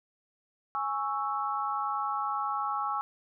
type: chord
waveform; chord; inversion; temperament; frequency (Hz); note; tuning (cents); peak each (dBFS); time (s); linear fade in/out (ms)
sine; C# minor; second; equal; 830.6 / 1108.7 / 1318.5; G#5 / C#6 / E6; 0 / 0 / 0; -33; 0.75-3.01; 0
effects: none